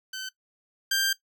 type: tone pair in turn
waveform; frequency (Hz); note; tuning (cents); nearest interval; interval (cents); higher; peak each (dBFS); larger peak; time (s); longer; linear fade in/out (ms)
15% pulse; 1530 / 1583; G6 / G6; -42 / +17; minor second; 59; second; -27 / -16; second; 0.13-0.29 / 0.91-1.13; second; 5
effects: noise-tail reverb RT60 0.1 s tail -18 dB re dry